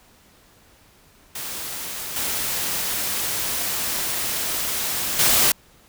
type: noise with level steps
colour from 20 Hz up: white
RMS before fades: -31 / -25 / -17 dBFS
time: 1.35-5.52 s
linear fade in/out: 5 ms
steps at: 2.16 / 5.19 s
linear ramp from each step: 2 ms
effects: pink hiss -54 dBFS RMS until 5.88 s